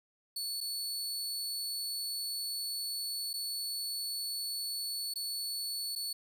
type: tone with dropouts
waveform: sawtooth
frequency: 4435 Hz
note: C#8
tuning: in tune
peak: -32 dBFS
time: 0.36-6.13 s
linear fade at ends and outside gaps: 5 ms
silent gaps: 0.606-0.61 / 3.332-3.338 / 5.139-5.157 / 5.953-5.959 s
effects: none